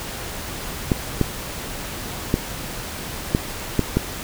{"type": "clicks", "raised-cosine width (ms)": 3, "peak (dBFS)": -3, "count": 6, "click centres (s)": [0.918, 1.213, 2.341, 3.349, 3.793, 3.97], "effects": ["pink hiss -31 dBFS RMS until 4.23 s"]}